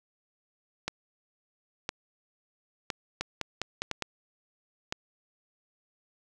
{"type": "two click trains", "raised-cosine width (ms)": 0.2, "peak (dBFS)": [-13, -13], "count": [5, 5], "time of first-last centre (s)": [[3.21, 4.023], [0.88, 4.924]], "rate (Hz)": [4.92, 0.989], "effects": []}